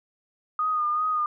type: tone with vibrato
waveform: sine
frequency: 1230 Hz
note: D#6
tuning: 20 cents flat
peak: -22 dBFS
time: 0.59-1.26 s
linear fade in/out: 2 ms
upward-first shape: sine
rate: 2.6 Hz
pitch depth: 36 cents each way
effects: none